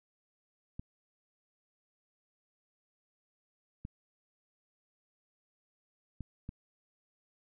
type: clicks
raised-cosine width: 5 ms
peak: -28 dBFS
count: 4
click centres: 0.795 / 3.851 / 6.207 / 6.491 s
effects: none